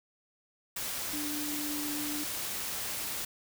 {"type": "tone in noise", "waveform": "sine", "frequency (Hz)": 296, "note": "D4", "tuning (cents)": 14, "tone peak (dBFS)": -36, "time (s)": [1.13, 2.24], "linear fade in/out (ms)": 5, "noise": "white", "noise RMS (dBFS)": -36, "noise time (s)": [0.76, 3.25], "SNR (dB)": -3, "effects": []}